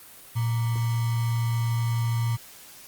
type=tone with sample-and-hold; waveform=sine; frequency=115.9 Hz; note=A#2; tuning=10 cents flat; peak=-22 dBFS; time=0.35-2.37 s; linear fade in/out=20 ms; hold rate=1050 Hz; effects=white hiss -47 dBFS RMS until 2.87 s + Opus 32 kbps